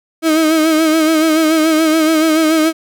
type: tone with vibrato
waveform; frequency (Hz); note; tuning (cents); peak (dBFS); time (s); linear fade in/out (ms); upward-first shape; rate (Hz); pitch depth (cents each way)
35% pulse; 316.7; D#4; +31; -8; 0.22-2.73; 50; sine; 7; 50
effects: none